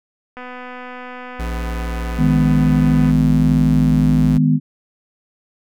click train, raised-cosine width 0.5 ms, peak -19 dBFS, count 686, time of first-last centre 0.37-3.11 s, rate 250 Hz
square tone, 58.27 Hz, A#1, in tune, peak -22 dBFS, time 1.39-4.38 s, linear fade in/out 10 ms
sine chord, G# minor, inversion second, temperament just, 155.74 / 207.7 / 249.2 Hz, D#3 / G#3 / B3, +2 / 0 / +16 cents, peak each -14 / -20 / -15 dBFS, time 2.17-4.6 s, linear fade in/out 50 ms
effects none

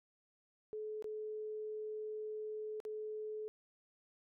sine tone with dropouts, 429.4 Hz, A4, 42 cents flat, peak -40 dBFS, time 0.73-3.48 s, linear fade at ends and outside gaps 0 ms, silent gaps 1.024-1.043 / 2.802-2.851 s, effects none

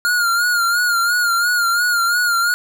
square tone with vibrato, 1417 Hz, F6, 25 cents sharp, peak -15 dBFS, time 0.05-2.54 s, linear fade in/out 0 ms, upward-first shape sine, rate 2.9 Hz, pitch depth 56 cents each way, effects none

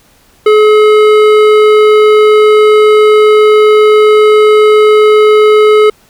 sine tone with hard clipping, 426.3 Hz, G#4, 45 cents sharp, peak -4 dBFS, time 0.46-5.9 s, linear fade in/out 5 ms, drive 13 dB, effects pink hiss -46 dBFS RMS until 6.09 s

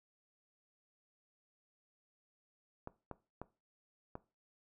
clicks, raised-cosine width 1 ms, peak -29 dBFS, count 4, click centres 2.874 / 3.113 / 3.416 / 4.154 s, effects noise-tail reverb RT60 0.3 s tail -18 dB re dry

